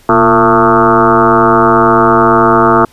sine tone with frequency modulation, 784 Hz, G5, in tune, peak -4 dBFS, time 0.09-2.85 s, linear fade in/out 2 ms, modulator 109 Hz, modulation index 5.3, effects pink hiss -45 dBFS RMS until 2.92 s + resampled to 32000 Hz

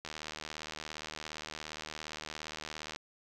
click train, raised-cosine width 0.2 ms, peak -23 dBFS, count 226, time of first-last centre 0.05-2.961 s, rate 77.3 Hz, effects none

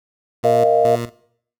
15% pulse tone with tremolo, 118.3 Hz, A#2, 26 cents sharp, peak -17 dBFS, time 0.43-1.1 s, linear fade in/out 10 ms, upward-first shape square, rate 2.4 Hz, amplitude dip 80%
sine chord, Bb suspended fourth, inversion none, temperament equal with one note detuned, 466.2 / 622.3 / 691.6 Hz, Bb4 / Eb5 / F5, 0 / 0 / -17 cents, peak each -16 dBFS, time 0.44-0.96 s, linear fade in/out 10 ms
effects noise-tail reverb RT60 0.6 s tail -19 dB re dry

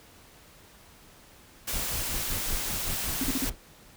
white noise, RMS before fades -32 dBFS, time 1.67-3.5 s, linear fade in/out 10 ms
brown noise with tremolo, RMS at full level -32 dBFS, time 1.73-3.56 s, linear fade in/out 5 ms, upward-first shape sine, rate 5.3 Hz, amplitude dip 95%
sine tone bursts, 264.3 Hz, C4, 18 cents sharp, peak -26 dBFS, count 4, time 3.21-3.448 s, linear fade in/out 2 ms, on 28 ms, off 42 ms
effects pink hiss -54 dBFS RMS until 3.96 s

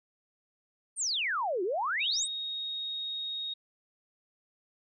sine exponential two-way sweep, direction down then up, 9480 to 342.9 to 9480 Hz, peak -28 dBFS, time 0.96-2.28 s, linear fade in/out 50 ms, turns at 1.63 s
sine tone, 3744 Hz, A#7, 7 cents sharp, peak -33 dBFS, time 2-3.54 s, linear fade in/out 10 ms
effects none

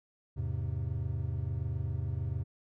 triangle chord, E augmented, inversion none, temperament equal, 82.41 / 103.83 / 130.81 Hz, E2 / G#2 / B#2, 0 / 0 / 0 cents, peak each -34 dBFS, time 0.36-2.44 s, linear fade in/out 20 ms, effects none

